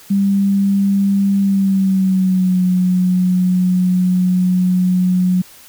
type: tone with pitch glide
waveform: sine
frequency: 197.8 to 182.43 Hz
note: G3 to F#3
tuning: +16 to -24 cents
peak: -11 dBFS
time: 0.1-5.42 s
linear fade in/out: 10 ms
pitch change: -140 cents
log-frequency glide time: 1.39-2.62 s
effects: white hiss -42 dBFS RMS until 5.68 s